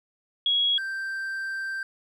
sine / triangle tone pair in turn, 3322 / 1567.8 Hz, G#7 / G6, 0 / 0 cents, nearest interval octave + minor second, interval 1300 cents, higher first, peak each -20 / -27 dBFS, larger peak first, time 0.46-0.78 / 0.78-1.83 s, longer second, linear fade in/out 2 ms, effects none

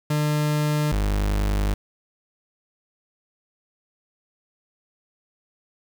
40% pulse tone pair in turn, 150 / 50.68 Hz, D3 / G#1, +37 / -42 cents, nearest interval octave + perfect fifth, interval 1879 cents, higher first, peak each -19 dBFS, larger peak neither, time 0.1-0.92 / 0.92-1.74 s, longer neither, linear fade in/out 5 ms, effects 8-bit

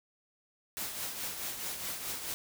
white noise with tremolo, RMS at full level -36 dBFS, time 0.77-2.34 s, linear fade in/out 0 ms, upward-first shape triangle, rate 4.7 Hz, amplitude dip 55%, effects none

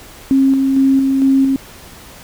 sine tone with tremolo, 269.2 Hz, C4, 49 cents sharp, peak -8 dBFS, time 0.31-1.56 s, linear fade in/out 0 ms, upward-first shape square, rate 2.2 Hz, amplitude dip 30%, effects pink hiss -38 dBFS RMS until 2.23 s

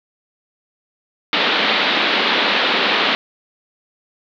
white band-pass noise, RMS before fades -17 dBFS, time 1.33-3.15 s, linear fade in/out 0 ms, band 190 to 4000 Hz, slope 48 dB/octave, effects none

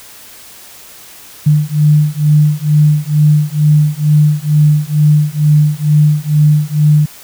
sine beating tone pair, 149.1 / 151.3 Hz, D3 / D#3, +27 / -48 cents, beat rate 2.2 Hz, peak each -10 dBFS, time 1.46-7.06 s, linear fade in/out 10 ms, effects white hiss -36 dBFS RMS until 7.23 s

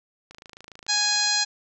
click train, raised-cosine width 0.2 ms, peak -26 dBFS, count 27, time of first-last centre 0.31-1.273 s, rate 27 Hz
harmonic tone, 830 Hz, G#5, 1 cent flat, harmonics 1 / 2 / 3 / 4 / 5 / 6 / 7 / 8 / 9, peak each -32 / -29 / -33 / -34 / -24 / -28 / -34 / -28 / -33 dBFS, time 0.88-1.45 s, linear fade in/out 20 ms
effects none

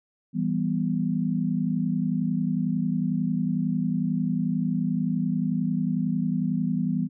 sine chord, E minor, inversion none, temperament equal, 164.81 / 196 / 246.9 Hz, E3 / G3 / B3, 0 / 0 / 0 cents, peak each -27 dBFS, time 0.33-7.09 s, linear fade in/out 50 ms, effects none

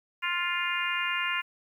harmonic tone, 350.4 Hz, F4, 6 cents sharp, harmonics 3 / 4 / 5 / 6 / 7 / 8, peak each -34 / -34 / -34 / -34 / -34 / -34 dBFS, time 0.22-1.42 s, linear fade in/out 20 ms, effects 10-bit

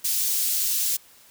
white high-pass noise, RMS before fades -24 dBFS, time 0.04-0.97 s, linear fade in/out 10 ms, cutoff 4400 Hz, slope 12 dB/octave, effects white hiss -53 dBFS RMS until 1.3 s

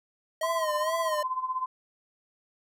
square tone with vibrato, 630 Hz, D#5, 21 cents sharp, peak -29 dBFS, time 0.41-1.23 s, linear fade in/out 5 ms, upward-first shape sine, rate 2.2 Hz, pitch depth 88 cents each way
sine tone with tremolo, 1029 Hz, C6, 29 cents flat, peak -25 dBFS, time 0.43-1.66 s, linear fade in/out 2 ms, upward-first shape sine, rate 16 Hz, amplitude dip 75%
effects none

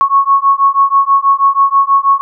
sine beating tone pair, 1100 / 1106.2 Hz, C#6 / C#6, -14 / -4 cents, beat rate 6.2 Hz, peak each -10 dBFS, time 0.01-2.21 s, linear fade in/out 0 ms, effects none

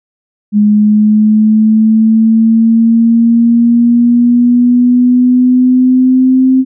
sine linear sweep, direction up, 207.7 to 261.6 Hz, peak -4 dBFS, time 0.52-6.65 s, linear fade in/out 50 ms, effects none

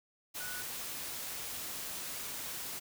sine tone in noise, 1474 Hz, F#6, 7 cents flat, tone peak -43 dBFS, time 0.39-0.63 s, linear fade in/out 20 ms, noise white, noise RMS -41 dBFS, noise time 0.34-2.8 s, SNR -5 dB, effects none

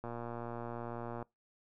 click train, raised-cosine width 1 ms, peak -28 dBFS, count 141, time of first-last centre 0.04-1.226 s, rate 118 Hz, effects noise-tail reverb RT60 0.2 s tail -24 dB re dry

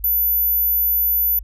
sine tone, 14000 Hz, A9, 10 cents flat, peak -15 dBFS, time 0.04-1.39 s, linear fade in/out 2 ms, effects added 50 Hz sine -32 dBFS peak until 1.43 s

